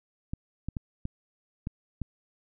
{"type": "clicks", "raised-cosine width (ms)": 5, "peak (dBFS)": -20, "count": 6, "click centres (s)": [0.335, 0.686, 0.768, 1.054, 1.671, 2.017], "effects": []}